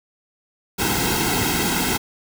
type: noise with comb filter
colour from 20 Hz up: pink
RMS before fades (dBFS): -21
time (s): 0.78-1.98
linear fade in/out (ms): 20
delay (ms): 1.7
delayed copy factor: -0.85
effects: none